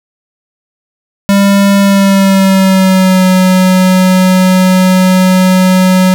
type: tone with pitch glide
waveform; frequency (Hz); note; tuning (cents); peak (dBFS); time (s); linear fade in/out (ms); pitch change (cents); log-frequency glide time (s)
square; 198.7 to 185.39; G3 to F#3; +24 to +4; -5; 1.29-6.14; 0; -120; 1.8-3.25
effects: none